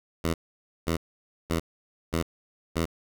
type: tone bursts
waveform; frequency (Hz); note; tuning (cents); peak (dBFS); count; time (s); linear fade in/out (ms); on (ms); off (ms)
10% pulse; 82.41; E2; 0; -16; 5; 0.24-2.855; 5; 99; 530
effects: none